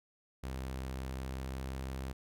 sawtooth tone with pitch glide, 65.41 to 66.02 Hz, C2 to C2, 0 to +16 cents, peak -34 dBFS, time 0.43-2.13 s, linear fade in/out 10 ms, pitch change +16 cents, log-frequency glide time 1.06-1.79 s, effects none

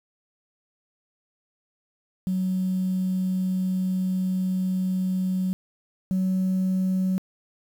sine tone pair in turn, 186 / 187.19 Hz, F#3 / F#3, +9 / +20 cents, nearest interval unison, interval 11 cents, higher second, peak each -21 / -19 dBFS, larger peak second, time 2.27-5.53 / 6.11-7.18 s, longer first, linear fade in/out 0 ms, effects tanh soft clip ceiling -18 dBFS + 8-bit

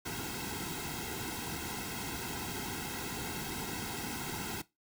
pink noise with comb filter, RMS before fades -39 dBFS, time 0.05-4.62 s, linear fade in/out 10 ms, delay 1.7 ms, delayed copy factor -1, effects noise-tail reverb RT60 0.2 s tail -18 dB re dry

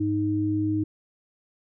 sine tone pair together, 103.82 / 311.1 Hz, G#2 / D#4, 0 / 0 cents, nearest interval octave + perfect fifth, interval 1900 cents, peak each -28 / -23 dBFS, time 0-0.84 s, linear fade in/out 10 ms, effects none

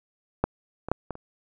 clicks, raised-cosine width 1 ms, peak -7 / -19 / -7 / -17 / -27 dBFS, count 5, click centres 0.44 / 0.886 / 0.916 / 1.107 / 1.154 s, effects none

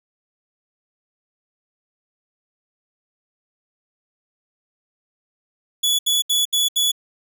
sawtooth tone bursts, 3414 Hz, G#7, 47 cents sharp, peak -13 dBFS, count 5, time 5.83-6.918 s, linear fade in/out 10 ms, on 160 ms, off 72 ms, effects none

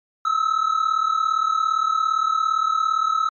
triangle tone pair together, 1281 / 1318.5 Hz, E6 / E6, -50 / 0 cents, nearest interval unison, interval 50 cents, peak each -19 dBFS, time 0.25-3.29 s, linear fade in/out 5 ms, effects MP3 32 kbps

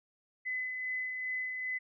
sine tone with tremolo, 2018 Hz, B6, 37 cents sharp, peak -32 dBFS, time 0.45-1.79 s, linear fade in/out 20 ms, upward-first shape sine, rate 2.5 Hz, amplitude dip 35%, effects none

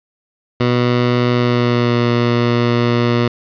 15% pulse tone with pitch glide, 122.4 to 119.67 Hz, B2 to A#2, -15 to +46 cents, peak -6 dBFS, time 0.6-3.28 s, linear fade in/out 5 ms, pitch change -39 cents, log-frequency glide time 1.32-2 s, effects resampled to 11025 Hz + 8-bit

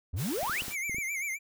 triangle exponential sweep, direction up, 73.42 to 3171 Hz, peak -28 dBFS, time 0.13-0.62 s, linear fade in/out 10 ms
white noise, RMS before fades -39 dBFS, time 0.16-0.76 s, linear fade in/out 50 ms
clicks, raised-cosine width 3 ms, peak -30 dBFS, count 7, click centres 0.431 / 0.497 / 0.621 / 0.682 / 0.896 / 0.946 / 0.984 s
square tone with vibrato, 2212 Hz, C#7, 4 cents flat, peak -32 dBFS, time 0.7-1.39 s, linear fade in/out 50 ms, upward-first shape sine, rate 7.7 Hz, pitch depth 110 cents each way
effects none

